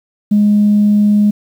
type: tone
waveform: sine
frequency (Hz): 207.7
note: G#3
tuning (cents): 0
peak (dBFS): -6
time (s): 0.31-1.31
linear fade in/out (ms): 10
effects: tanh soft clip ceiling -3 dBFS + 7-bit